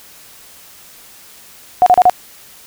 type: tone bursts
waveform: sine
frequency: 727 Hz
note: F#5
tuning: 31 cents flat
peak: -4 dBFS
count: 4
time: 1.82-2.097 s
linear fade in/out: 0 ms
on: 43 ms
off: 35 ms
effects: white hiss -41 dBFS RMS until 2.66 s